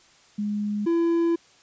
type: tone pair in turn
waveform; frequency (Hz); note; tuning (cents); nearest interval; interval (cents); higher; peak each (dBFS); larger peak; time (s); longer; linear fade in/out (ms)
sine / triangle; 207.7 / 336.4; G#3 / E4; 0 / +35; minor sixth; 835; second; -24 / -17; second; 0.38-0.86 / 0.86-1.36; second; 10
effects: white hiss -56 dBFS RMS until 1.62 s + resampled to 16000 Hz